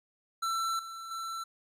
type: tone with level steps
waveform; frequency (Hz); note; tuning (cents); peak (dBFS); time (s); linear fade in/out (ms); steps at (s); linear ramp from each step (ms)
square; 1339; E6; +27; -30 / -41 / -36; 0.42-1.44; 10; 0.79 / 1.11; 2
effects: low-pass 12000 Hz 12 dB/octave + 12-bit